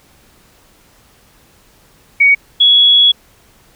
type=tone pair in turn; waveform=sine; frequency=2243 / 3361 Hz; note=C#7 / G#7; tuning=+20 / +20 cents; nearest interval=perfect fifth; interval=700 cents; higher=second; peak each=-5 dBFS; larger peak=neither; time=2.2-2.35 / 2.6-3.12 s; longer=second; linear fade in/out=10 ms; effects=pink hiss -49 dBFS RMS until 3.75 s